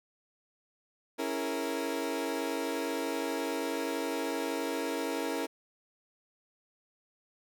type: chord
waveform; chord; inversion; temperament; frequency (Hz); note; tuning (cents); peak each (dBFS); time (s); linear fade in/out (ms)
30% pulse; A# half-diminished seventh; first; equal; 277.2 / 329.6 / 415.3 / 466.2; C#4 / E4 / G#4 / A#4; 0 / 0 / 0 / 0; -34 / -34 / -39 / -33; 1.18-5.47; 20
effects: none